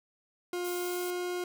40% pulse tone with pitch glide, 354.8 to 357.1 Hz, F4 to F4, +27 to +39 cents, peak -31 dBFS, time 0.53-1.44 s, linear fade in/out 2 ms, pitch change +12 cents, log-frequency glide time 0.71-1.01 s
pink high-pass noise, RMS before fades -43 dBFS, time 0.64-1.11 s, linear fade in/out 10 ms, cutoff 7500 Hz, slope 12 dB/octave
effects none

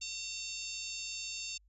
harmonic tone with a mistuned harmonic, 908 Hz, A#5, 46 cents flat, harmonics 3 / 4 / 5 / 6 / 7 / 8, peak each -44 / -47 / -45 / -48 / -47 / -45 dBFS, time 0.01-1.58 s, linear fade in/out 10 ms, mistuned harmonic 6, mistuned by -29 cents, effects added 50 Hz sine -63 dBFS peak until 1.68 s

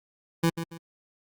25% pulse tone with echo, 166.4 Hz, E3, 17 cents sharp, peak -16 dBFS, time 0.43-0.5 s, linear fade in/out 10 ms, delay 140 ms, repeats 2, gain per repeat -10 dB, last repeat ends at 0.78 s, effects Opus 48 kbps

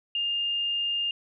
sine tone, 2815 Hz, F7, 13 cents sharp, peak -25 dBFS, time 0.15-1.11 s, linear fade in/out 2 ms, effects none

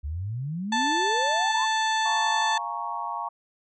sine exponential sweep, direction up, 68.1 to 1100 Hz, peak -28 dBFS, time 0.03-1.66 s, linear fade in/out 20 ms
harmonic tone, 880 Hz, A5, in tune, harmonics 1 / 2 / 3 / 4 / 5 / 7 / 8 / 9, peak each -24 / -28 / -38 / -31 / -37 / -38 / -45 / -45 dBFS, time 0.72-2.58 s, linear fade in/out 5 ms
sine chord, Bb minor seventh, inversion second, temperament equal, 698.5 / 830.6 / 932.3 / 1108.7 Hz, F5 / Ab5 / Bb5 / Db6, 0 / 0 / 0 / 0 cents, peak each -37 / -36 / -32 / -33 dBFS, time 2.05-3.29 s, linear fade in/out 10 ms
effects none

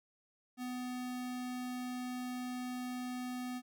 square tone, 249.9 Hz, B3, 21 cents sharp, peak -39 dBFS, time 0.57-3.62 s, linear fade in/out 50 ms, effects none

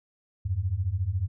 sine beating tone pair, 85 / 99 Hz, F2 / G2, -46 / +18 cents, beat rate 14 Hz, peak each -29 / -27 dBFS, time 0.45-1.28 s, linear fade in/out 10 ms, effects none

